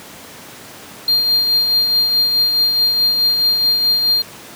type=tone with tremolo; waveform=triangle; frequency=4200 Hz; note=C8; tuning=6 cents sharp; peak=-9 dBFS; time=1.08-4.22 s; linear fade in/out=2 ms; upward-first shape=triangle; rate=4.7 Hz; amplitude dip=45%; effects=pink hiss -36 dBFS RMS until 4.55 s + high-pass 150 Hz 12 dB/octave